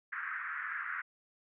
pink band-pass noise, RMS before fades -39 dBFS, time 0.12-1.02 s, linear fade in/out 10 ms, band 1300 to 1900 Hz, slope 48 dB/octave, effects none

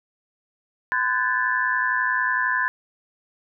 sine tone cluster, 1018 / 1494 / 1627 / 1738 Hz, C6 / F#6 / G#6 / A6, -48 / +16 / -36 / -22 cents, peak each -25 / -28 / -27 / -23 dBFS, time 0.92-2.68 s, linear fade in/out 0 ms, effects none

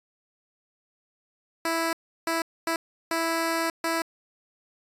10% pulse tone bursts at uneven times, 329.6 Hz, E4, in tune, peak -16 dBFS, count 5, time 1.65-1.93 / 2.27-2.42 / 2.67-2.76 / 3.11-3.7 / 3.84-4.02 s, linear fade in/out 2 ms, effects resampled to 32000 Hz

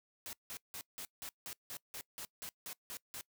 white noise bursts, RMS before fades -45 dBFS, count 13, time 0.26-3.21 s, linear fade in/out 0 ms, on 70 ms, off 170 ms, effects noise-tail reverb RT60 0.1 s tail -22 dB re dry

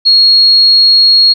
sine tone, 4300 Hz, C8, 47 cents sharp, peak -3 dBFS, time 0.05-1.34 s, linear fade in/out 20 ms, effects none

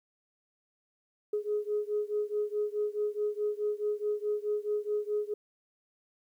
sine beating tone pair, 416.9 / 421.6 Hz, G#4 / G#4, +7 / +26 cents, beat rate 4.7 Hz, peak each -31 / -32 dBFS, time 1.33-5.34 s, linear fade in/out 5 ms, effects tanh soft clip ceiling -21 dBFS + 11-bit

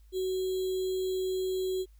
sine tone with sample-and-hold, 374 Hz, F#4, 19 cents sharp, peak -28 dBFS, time 0.12-1.86 s, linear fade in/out 50 ms, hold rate 3675 Hz, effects added 52 Hz sine -53 dBFS peak until 1.99 s + white hiss -72 dBFS RMS until 1.99 s

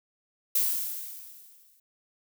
violet noise with exponential decay, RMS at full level -23 dBFS, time 0.55-1.8 s, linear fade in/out 5 ms, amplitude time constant 270 ms, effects none

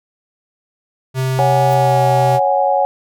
square tone with pitch glide, 130.81 to 128.34 Hz, C3 to C3, 0 to -33 cents, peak -16 dBFS, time 1.14-2.4 s, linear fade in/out 50 ms, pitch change -33 cents, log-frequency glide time 1.74-1.98 s
sine chord, C# suspended fourth, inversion none, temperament equal, 554.4 / 740 / 830.6 Hz, C#5 / F#5 / G#5, 0 / 0 / 0 cents, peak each -16 dBFS, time 1.39-2.85 s, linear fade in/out 0 ms
violet noise with exponential growth, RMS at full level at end -30 dBFS, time 1.62-1.74 s, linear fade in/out 2 ms, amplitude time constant 24 ms
effects none

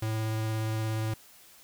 square tone with vibrato, 110 Hz, A2, in tune, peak -29 dBFS, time 0.02-1.14 s, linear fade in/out 5 ms, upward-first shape square, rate 17 Hz, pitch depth 8 cents each way, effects white hiss -55 dBFS RMS until 1.63 s

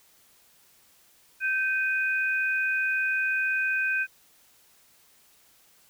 sine tone pair together, 1553.6 / 2489 Hz, G6 / D#7, -16 / 0 cents, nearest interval minor sixth, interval 816 cents, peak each -25 / -28 dBFS, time 1.4-4.07 s, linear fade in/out 50 ms, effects white hiss -60 dBFS RMS until 5.89 s

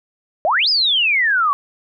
sine exponential two-way sweep, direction up then down, 577 to 5200 to 1100 Hz, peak -13 dBFS, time 0.45-1.53 s, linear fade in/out 0 ms, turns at 0.69 s, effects none

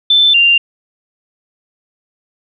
sine tone pair in turn, 3532 / 2785 Hz, A7 / F7, +6 / -5 cents, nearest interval major third, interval 411 cents, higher first, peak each -6 dBFS, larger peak neither, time 0.1-0.34 / 0.34-0.58 s, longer neither, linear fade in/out 5 ms, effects none

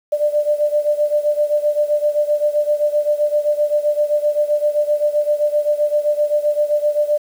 sine beating tone pair, 591 / 598.7 Hz, D5 / D5, +11 / +33 cents, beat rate 7.7 Hz, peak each -16 / -19 dBFS, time 0.12-7.18 s, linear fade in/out 10 ms, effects 7-bit

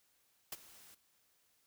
white noise with ADSR envelope, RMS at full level -40 dBFS, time 0.52-0.95 s, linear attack 5 ms, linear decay 29 ms, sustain -19 dB, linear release 10 ms, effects white hiss -74 dBFS RMS until 1.66 s

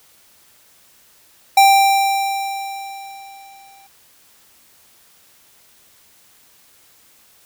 square tone with exponential decay, 786 Hz, G5, 4 cents sharp, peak -7 dBFS, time 1.57-3.87 s, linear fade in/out 5 ms, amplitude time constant 500 ms, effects white hiss -52 dBFS RMS until 7.45 s

